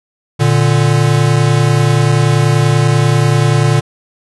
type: tone pair together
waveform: square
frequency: 116.7 / 147.03 Hz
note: A#2 / D3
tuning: +2 / +2 cents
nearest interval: major third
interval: 400 cents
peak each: -12 dBFS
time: 0.39-3.81 s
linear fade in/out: 20 ms
effects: resampled to 24000 Hz